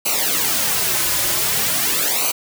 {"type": "noise with flanger", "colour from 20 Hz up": "white", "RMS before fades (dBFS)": -19, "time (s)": [0.05, 2.32], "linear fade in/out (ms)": 10, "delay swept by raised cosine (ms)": [0.57, 4.47], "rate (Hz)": 0.45, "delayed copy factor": -0.9, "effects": []}